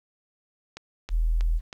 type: click train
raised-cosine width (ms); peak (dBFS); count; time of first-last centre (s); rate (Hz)
0.2; -21; 4; 0.77-1.728; 3.13
type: tone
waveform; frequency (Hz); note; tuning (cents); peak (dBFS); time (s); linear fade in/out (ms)
sine; 40.67; E1; -23; -20; 1.09-1.61; 50
effects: 10-bit